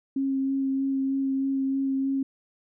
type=tone with vibrato; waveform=sine; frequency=270 Hz; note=C#4; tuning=45 cents flat; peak=-23 dBFS; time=0.16-2.23 s; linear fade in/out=5 ms; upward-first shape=sine; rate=3.2 Hz; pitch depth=12 cents each way; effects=none